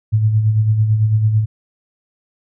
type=tone with tremolo; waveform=sine; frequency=108.5 Hz; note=A2; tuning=24 cents flat; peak=-9 dBFS; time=0.12-1.46 s; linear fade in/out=20 ms; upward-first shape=sine; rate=9 Hz; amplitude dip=50%; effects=none